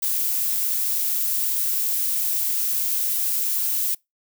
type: noise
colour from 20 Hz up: violet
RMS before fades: -23 dBFS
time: 0.02-3.95 s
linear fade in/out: 10 ms
effects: noise-tail reverb RT60 0.2 s tail -26 dB re dry